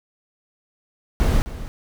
brown noise with echo, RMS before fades -17 dBFS, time 1.2-1.42 s, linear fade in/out 0 ms, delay 260 ms, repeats 1, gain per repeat -14 dB, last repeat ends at 1.68 s, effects none

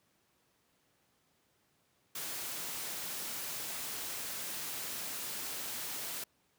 white noise, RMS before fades -40 dBFS, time 2.15-6.24 s, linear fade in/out 5 ms, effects pink hiss -73 dBFS RMS until 6.58 s + high-pass 100 Hz 12 dB/octave

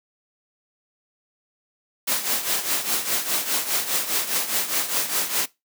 white noise with tremolo, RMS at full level -21 dBFS, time 2.07-5.46 s, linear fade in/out 10 ms, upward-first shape triangle, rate 4.9 Hz, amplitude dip 75%, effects noise-tail reverb RT60 0.2 s tail -20 dB re dry + high-pass 200 Hz 12 dB/octave

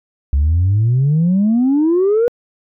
sine exponential sweep, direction up, 67 to 490 Hz, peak -9 dBFS, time 0.33-2.28 s, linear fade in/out 0 ms, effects tanh soft clip ceiling -8 dBFS

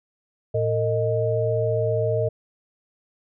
sine tone cluster, 112.6 / 453.7 / 622 Hz, A2 / A#4 / D#5, +40 / -47 / -1 cents, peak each -24 dBFS, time 0.54-2.29 s, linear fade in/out 10 ms, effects none

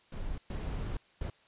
brown noise bursts at uneven times, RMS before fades -36 dBFS, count 3, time 0.12-0.38 / 0.5-0.97 / 1.21-1.3 s, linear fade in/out 2 ms, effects white hiss -64 dBFS RMS until 1.47 s + resampled to 8000 Hz

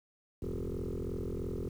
sine tone with frequency modulation, 164.4 Hz, E3, 4 cents flat, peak -32 dBFS, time 0.42-1.69 s, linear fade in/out 5 ms, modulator 43 Hz, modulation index 6.5, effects tanh soft clip ceiling -32 dBFS + 10-bit

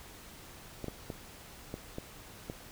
clicks, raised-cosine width 2 ms, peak -24 dBFS, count 6, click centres 0.843 / 0.883 / 1.102 / 1.741 / 1.984 / 2.499 s, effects pink hiss -51 dBFS RMS until 2.71 s

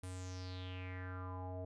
square tone with low-pass filter sweep, 92 Hz, F#2, 9 cents flat, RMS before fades -45 dBFS, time 0.03-1.65 s, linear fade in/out 5 ms, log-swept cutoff 9900 to 590 Hz, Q 5.2, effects none

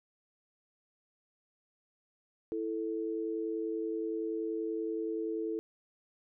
sine tone pair together, 329.9 / 440.4 Hz, E4 / A4, +1 / +2 cents, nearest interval perfect fourth, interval 501 cents, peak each -35 / -35 dBFS, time 2.52-5.59 s, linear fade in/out 0 ms, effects none

